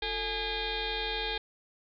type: tone with frequency modulation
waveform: sine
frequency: 2036 Hz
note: C7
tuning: 48 cents flat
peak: -30 dBFS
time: 0.02-1.38 s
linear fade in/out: 5 ms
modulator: 398 Hz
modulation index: 5
effects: none